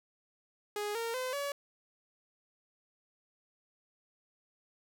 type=tone with pitch steps; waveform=sawtooth; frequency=415.3 / 460.8 / 511.3 / 567.3 Hz; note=G#4 / A#4 / C5 / C#5; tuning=0 / -20 / -40 / +40 cents; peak=-30 dBFS; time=0.76-1.52 s; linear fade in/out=2 ms; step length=190 ms; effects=none